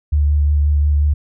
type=tone with vibrato; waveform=sine; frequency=73.42 Hz; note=D2; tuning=in tune; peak=-11 dBFS; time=0.12-1.14 s; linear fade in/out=10 ms; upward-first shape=triangle; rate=5.6 Hz; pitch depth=23 cents each way; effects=none